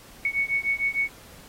sine beating tone pair, 2217 / 2223.6 Hz, C#7 / C#7, 0 / +5 cents, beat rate 6.6 Hz, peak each -26 dBFS, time 0.25-1.09 s, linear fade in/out 2 ms, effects pink hiss -49 dBFS RMS until 1.48 s + AAC 48 kbps

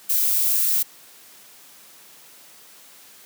violet noise, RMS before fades -20 dBFS, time 0.09-0.83 s, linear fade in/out 10 ms, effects white hiss -48 dBFS RMS until 3.25 s + high-pass 150 Hz 12 dB/octave

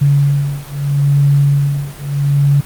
sine beating tone pair, 141.4 / 142.17 Hz, C#3 / C#3, +35 / +44 cents, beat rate 0.77 Hz, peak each -13 dBFS, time 0.01-2.61 s, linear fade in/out 10 ms, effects pink hiss -34 dBFS RMS until 2.65 s + Opus 32 kbps

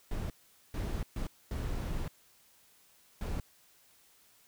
brown noise bursts at uneven times, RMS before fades -35 dBFS, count 5, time 0.11-0.3 / 0.74-1.03 / 1.16-1.27 / 1.51-2.08 / 3.21-3.4 s, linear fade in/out 2 ms, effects white hiss -64 dBFS RMS until 4.47 s

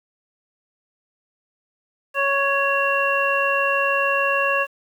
harmonic tone with a mistuned harmonic, 556 Hz, C#5, 5 cents sharp, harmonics 1 / 2 / 3 / 5, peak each -23 / -23 / -23 / -23 dBFS, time 2.14-4.67 s, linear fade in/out 50 ms, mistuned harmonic 5, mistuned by -23 cents, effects 8-bit

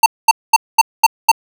square tone bursts, 903 Hz, A5, 45 cents sharp, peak -4 dBFS, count 6, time 0.03-1.316 s, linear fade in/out 5 ms, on 31 ms, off 220 ms, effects none

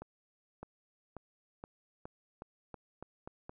accelerating click train, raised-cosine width 1 ms, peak -30 dBFS, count 10, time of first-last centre 0.02-3.495 s, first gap 610 ms, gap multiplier 0.88, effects none

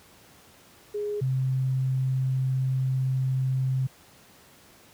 sine tone pair in turn, 415.3 / 131.05 Hz, G#4 / C3, 0 / +3 cents, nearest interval octave + minor sixth, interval 1997 cents, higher first, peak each -27 / -22 dBFS, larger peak second, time 0.94-1.21 / 1.21-3.87 s, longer second, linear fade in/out 10 ms, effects pink hiss -54 dBFS RMS until 4.93 s + high-pass 80 Hz 12 dB/octave

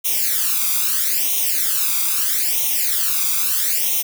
blue noise with flanger, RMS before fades -19 dBFS, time 0.04-4.03 s, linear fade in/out 20 ms, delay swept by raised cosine 0.32 to 0.85 ms, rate 0.77 Hz, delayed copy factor +0.95, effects none

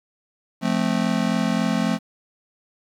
square chord, F major, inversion none, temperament just, 174.61 / 218.3 / 261.9 Hz, F3 / A3 / C4, 0 / -13 / +2 cents, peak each -25 / -23 / -26 dBFS, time 0.61-1.99 s, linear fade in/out 50 ms, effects low-pass 7000 Hz 12 dB/octave + 8-bit

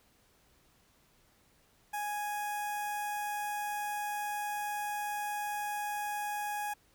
sawtooth tone with notch filter, 830.6 Hz, G#5, in tune, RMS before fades -36 dBFS, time 1.93-6.74 s, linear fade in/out 10 ms, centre 4100 Hz, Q 1, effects pink hiss -67 dBFS RMS until 6.94 s

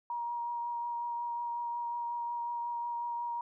sine tone with vibrato, 948 Hz, A#5, 29 cents sharp, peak -33 dBFS, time 0.1-3.41 s, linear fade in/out 2 ms, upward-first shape triangle, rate 5.5 Hz, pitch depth 14 cents each way, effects none

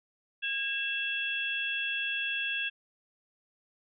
sine tone cluster, 1635 / 2679 / 3346 Hz, G#6 / E7 / G#7, -28 / +27 / +12 cents, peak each -35 / -32 / -36 dBFS, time 0.42-2.7 s, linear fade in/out 20 ms, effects none

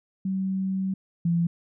sine tone pair in turn, 190.7 / 169.89 Hz, G3 / F3, -47 / -47 cents, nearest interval major second, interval 200 cents, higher first, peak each -24 / -20 dBFS, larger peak second, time 0.25-0.94 / 1.25-1.47 s, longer first, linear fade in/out 5 ms, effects none

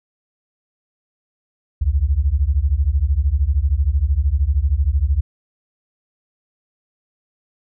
sine beating tone pair, 64.2 / 77.2 Hz, C2 / D#2, -32 / -13 cents, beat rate 13 Hz, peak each -17 dBFS, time 1.81-5.21 s, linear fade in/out 10 ms, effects none

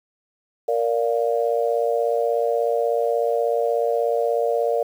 sine chord, Bb major, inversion none, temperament just, 466.2 / 582.7 / 699.2 Hz, Bb4 / D5 / F5, 0 / -14 / +2 cents, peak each -21 / -23 / -25 dBFS, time 0.68-4.83 s, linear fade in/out 5 ms, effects 8-bit

